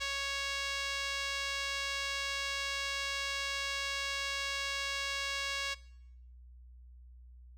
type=tone with band-pass filter; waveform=5% pulse; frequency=554.4 Hz; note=C#5; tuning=in tune; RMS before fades=-36 dBFS; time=0-5.75 s; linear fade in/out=20 ms; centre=2200 Hz; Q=0.61; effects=noise-tail reverb RT60 0.8 s tail -21 dB re dry + added 61 Hz sine -51 dBFS peak until 7.57 s